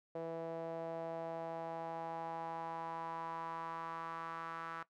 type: tone with band-pass filter sweep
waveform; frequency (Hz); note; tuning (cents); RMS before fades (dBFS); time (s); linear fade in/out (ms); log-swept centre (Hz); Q
sawtooth; 164.81; E3; 0; -43; 0.15-4.83; 5; 560 to 1300; 4
effects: noise-tail reverb RT60 0.1 s tail -17 dB re dry